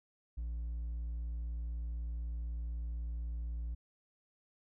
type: tone with hard clipping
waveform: sine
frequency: 58 Hz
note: A#1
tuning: 8 cents flat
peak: -37 dBFS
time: 0.37-3.75 s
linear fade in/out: 10 ms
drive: 2 dB
effects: none